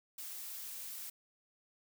blue noise, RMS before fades -45 dBFS, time 0.18-1.1 s, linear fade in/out 5 ms, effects none

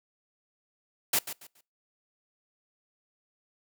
white noise with echo, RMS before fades -25 dBFS, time 1.13-1.19 s, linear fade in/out 5 ms, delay 140 ms, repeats 3, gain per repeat -12 dB, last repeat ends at 1.61 s, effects noise-tail reverb RT60 0.3 s tail -24 dB re dry + high-pass 150 Hz 12 dB/octave

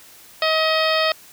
harmonic tone with a mistuned harmonic, 634 Hz, D#5, 32 cents sharp, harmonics 1 / 2 / 3 / 4 / 5 / 6 / 7 / 8, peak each -20 / -23 / -25 / -26 / -27 / -28 / -28 / -29 dBFS, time 0.42-1.12 s, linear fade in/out 2 ms, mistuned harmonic 6, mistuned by -46 cents, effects white hiss -46 dBFS RMS until 1.32 s

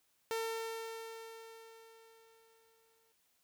sawtooth tone with exponential decay, 451.8 Hz, A4, 46 cents sharp, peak -30 dBFS, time 0.31-3.12 s, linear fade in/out 0 ms, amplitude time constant 610 ms, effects white hiss -75 dBFS RMS until 3.43 s

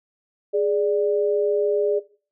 sine tone pair together, 415.3 / 588.3 Hz, G#4 / D5, 0 / +3 cents, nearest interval tritone, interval 603 cents, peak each -19 / -23 dBFS, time 0.53-2 s, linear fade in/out 20 ms, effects noise-tail reverb RT60 0.4 s tail -18 dB re dry

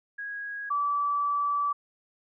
sine tone pair in turn, 1651 / 1155 Hz, G#6 / D6, -11 / -29 cents, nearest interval tritone, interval 618 cents, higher first, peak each -33 / -24 dBFS, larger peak second, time 0.18-0.7 / 0.7-1.73 s, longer second, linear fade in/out 10 ms, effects none

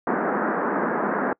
pink band-pass noise, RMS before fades -24 dBFS, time 0.07-1.33 s, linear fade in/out 2 ms, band 190 to 1700 Hz, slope 48 dB/octave, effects noise-tail reverb RT60 0.1 s tail -26 dB re dry

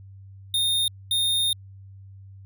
square tone bursts at uneven times, 3664 Hz, A#7, 31 cents flat, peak -21 dBFS, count 2, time 0.54-0.88 / 1.11-1.53 s, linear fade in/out 2 ms, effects added 97 Hz sine -42 dBFS peak until 2.45 s

